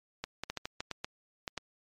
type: clicks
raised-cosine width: 0.2 ms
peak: -18 dBFS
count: 10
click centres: 0.24 / 0.436 / 0.5 / 0.573 / 0.655 / 0.805 / 0.913 / 1.045 / 1.478 / 1.577 s
effects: MP3 64 kbps